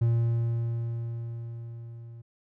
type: tone with level ramp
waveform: triangle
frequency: 116.54 Hz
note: A#2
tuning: in tune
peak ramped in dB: -18 to -40 dBFS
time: 0.01-2.22 s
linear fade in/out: 10 ms
effects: none